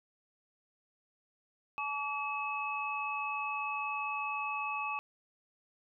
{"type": "tone cluster", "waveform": "sine", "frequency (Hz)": [858, 1143, 2581], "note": ["A5", "D6", "E7"], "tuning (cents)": [-44, -47, -37], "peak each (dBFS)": [-39, -37, -37], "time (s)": [1.78, 4.99], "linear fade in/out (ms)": 0, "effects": []}